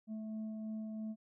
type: tone with frequency modulation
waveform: sine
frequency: 217.5 Hz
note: A3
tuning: 20 cents flat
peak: -39 dBFS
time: 0.07-1.16 s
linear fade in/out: 50 ms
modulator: 438 Hz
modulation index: 0.31
effects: none